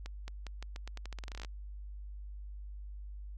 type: accelerating click train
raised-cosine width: 0.2 ms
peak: -27 dBFS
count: 19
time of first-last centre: 0.06-1.448 s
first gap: 220 ms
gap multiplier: 0.85
effects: added 50 Hz sine -42 dBFS peak until 3.37 s